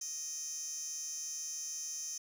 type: tone with high-pass filter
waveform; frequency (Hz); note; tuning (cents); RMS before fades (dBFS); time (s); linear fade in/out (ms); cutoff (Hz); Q
15% pulse; 622.3; D#5; 0; -41; 0.01-2.18; 5; 6100; 7.2
effects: none